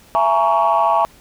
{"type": "chord", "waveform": "sine", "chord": "A# half-diminished seventh", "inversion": "second", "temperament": "just", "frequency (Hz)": [671.3, 839.1, 932.3, 1118.8], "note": ["E5", "G#5", "A#5", "C#6"], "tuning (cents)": [31, 18, 0, 16], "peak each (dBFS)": -17, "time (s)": [0.15, 1.05], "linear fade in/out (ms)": 0, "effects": ["tanh soft clip ceiling -6 dBFS", "pink hiss -48 dBFS RMS until 1.2 s"]}